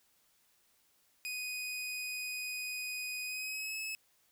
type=tone with pitch glide; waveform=sawtooth; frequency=2491 to 2589 Hz; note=D#7 to E7; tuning=+1 to -32 cents; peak=-34 dBFS; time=1.25-3.95 s; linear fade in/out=0 ms; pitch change=+67 cents; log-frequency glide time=3.25-3.77 s; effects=white hiss -71 dBFS RMS until 4.31 s